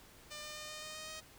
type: tone with pitch steps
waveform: 5% pulse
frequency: 599 / 603.5 / 608.1 / 612.6 / 617.3 / 621.9 / 626.6 Hz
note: D5 / D5 / D#5 / D#5 / D#5 / D#5 / D#5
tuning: +34 / +47 / -40 / -27 / -14 / -1 / +12 cents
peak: -33 dBFS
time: 0.3-1.21 s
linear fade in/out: 20 ms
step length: 130 ms
effects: pink hiss -59 dBFS RMS until 1.38 s